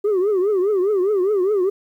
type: tone with vibrato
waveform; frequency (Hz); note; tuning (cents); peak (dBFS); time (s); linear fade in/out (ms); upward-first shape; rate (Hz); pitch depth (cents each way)
sine; 392.6; G4; +3; -13; 0.04-1.7; 10; triangle; 4.9; 190
effects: tanh soft clip ceiling -14 dBFS + 9-bit